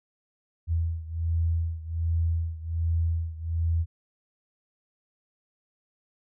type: beating tone pair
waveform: sine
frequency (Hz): 82.41 / 83.71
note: E2 / E2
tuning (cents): 0 / +27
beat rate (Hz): 1.3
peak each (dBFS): -26 / -29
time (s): 0.67-3.86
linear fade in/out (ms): 50
effects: none